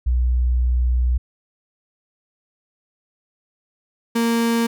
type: tone pair in turn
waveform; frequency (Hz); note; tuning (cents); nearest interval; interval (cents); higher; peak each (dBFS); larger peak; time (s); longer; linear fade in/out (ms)
sine / 35% pulse; 61.5 / 231.6; B1 / A#3; -7 / -11; octave + major seventh; 2296; second; -15; neither; 0.06-1.18 / 4.15-4.67; first; 10
effects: none